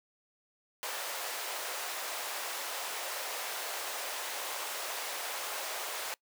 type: high-pass noise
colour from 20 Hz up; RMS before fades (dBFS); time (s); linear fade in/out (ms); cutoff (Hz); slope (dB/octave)
pink; -38; 0.83-6.14; 0; 520; 24
effects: noise-tail reverb RT60 0.1 s tail -24 dB re dry

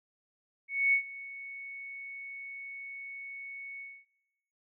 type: tone with ADSR envelope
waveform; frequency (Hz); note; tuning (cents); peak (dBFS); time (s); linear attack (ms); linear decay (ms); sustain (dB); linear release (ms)
sine; 2217; C#7; 0; -21; 0.68-4.06; 250; 90; -19; 260
effects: noise-tail reverb RT60 1.0 s tail -20 dB re dry

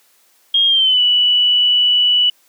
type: tone with pitch glide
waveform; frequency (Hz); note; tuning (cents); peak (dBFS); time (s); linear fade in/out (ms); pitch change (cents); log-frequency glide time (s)
sine; 3243 to 2957; G#7 to F#7; -42 to -2; -10; 0.54-2.3; 5; -160; 0.67-1.01
effects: white hiss -55 dBFS RMS until 2.48 s + high-pass 300 Hz 12 dB/octave

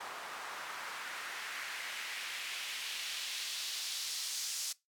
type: noise with band-pass filter sweep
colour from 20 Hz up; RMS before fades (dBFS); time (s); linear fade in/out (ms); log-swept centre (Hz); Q
white; -41; 0-4.73; 10; 970 to 5700; 1.4
effects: noise-tail reverb RT60 0.2 s tail -21 dB re dry

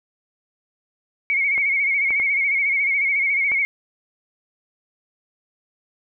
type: tone with vibrato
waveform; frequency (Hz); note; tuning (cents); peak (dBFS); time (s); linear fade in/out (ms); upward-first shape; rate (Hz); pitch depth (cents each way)
sine; 2211; C#7; -5; -17; 1.3-3.65; 0; sine; 14; 64
type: clicks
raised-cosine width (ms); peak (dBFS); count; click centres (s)
0.5; -18; 4; 1.579 / 2.106 / 2.199 / 3.518
effects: none

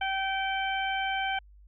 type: harmonic tone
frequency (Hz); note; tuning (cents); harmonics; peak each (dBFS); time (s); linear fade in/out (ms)
774; G5; -22; 1 / 2 / 3 / 4; -30 / -33 / -35 / -36; 0.01-1.39; 5
effects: added 50 Hz sine -51 dBFS peak until 1.67 s

